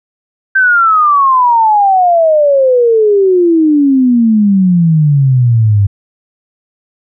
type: exponential sweep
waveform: sine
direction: down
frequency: 1568 to 98 Hz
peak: -5 dBFS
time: 0.55-5.87 s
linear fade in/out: 10 ms
effects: none